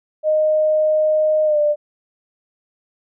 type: tone with pitch glide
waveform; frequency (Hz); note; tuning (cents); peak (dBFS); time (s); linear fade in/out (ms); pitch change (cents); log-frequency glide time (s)
sine; 618 to 594.2; D#5 to D5; -12 to +20; -13; 0.23-1.76; 50; -68; 1.45-1.58
effects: none